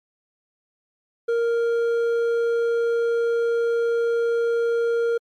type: tone with hard clipping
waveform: sine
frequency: 466.2 Hz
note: A#4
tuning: in tune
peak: -20 dBFS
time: 1.28-5.18 s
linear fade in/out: 10 ms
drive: 5 dB
effects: MP3 64 kbps